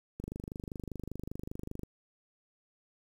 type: click train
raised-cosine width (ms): 3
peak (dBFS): -26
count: 42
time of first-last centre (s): 0.2-1.833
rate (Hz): 25.1
effects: 9-bit